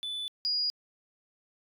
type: tone pair in turn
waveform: triangle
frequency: 3487 / 4879 Hz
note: A7 / D#8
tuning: -16 / -35 cents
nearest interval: tritone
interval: 581 cents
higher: second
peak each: -31 / -23 dBFS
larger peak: second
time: 0.03-0.28 / 0.45-0.7 s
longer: neither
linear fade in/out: 0 ms
effects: tanh soft clip ceiling -25 dBFS